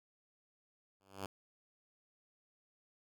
5% pulse tone with exponential growth, 97.2 Hz, G2, 14 cents flat, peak -27 dBFS, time 1-1.26 s, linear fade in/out 5 ms, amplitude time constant 55 ms, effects none

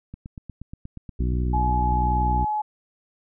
click train, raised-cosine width 5 ms, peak -24 dBFS, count 17, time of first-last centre 0.14-2.045 s, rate 8.4 Hz
harmonic tone, 61.4 Hz, B1, 9 cents flat, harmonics 1 / 2 / 3 / 4 / 5 / 6, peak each -22 / -28 / -32 / -34 / -36 / -38 dBFS, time 1.19-2.45 s, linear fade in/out 10 ms
sine tone, 849 Hz, G#5, 38 cents sharp, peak -22 dBFS, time 1.53-2.62 s, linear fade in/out 10 ms
effects none

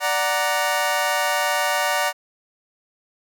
20% pulse chord, D augmented, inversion none, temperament equal, 587.3 / 740 / 932.3 Hz, D5 / F#5 / A#5, 0 / 0 / 0 cents, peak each -19 dBFS, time 0-2.13 s, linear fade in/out 50 ms, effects none

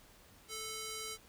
square tone with band-pass filter, 438.3 Hz, A4, 7 cents flat, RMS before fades -43 dBFS, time 0.48-1.18 s, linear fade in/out 50 ms, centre 7100 Hz, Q 0.71, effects pink hiss -61 dBFS RMS until 1.28 s

